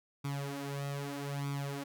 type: tone with flanger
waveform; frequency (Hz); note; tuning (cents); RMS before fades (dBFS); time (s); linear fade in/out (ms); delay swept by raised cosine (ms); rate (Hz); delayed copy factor
sawtooth; 140.9; C#3; +29; -38; 0.24-1.84; 10; 0.85 to 5.55; 0.8; +0.75
effects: none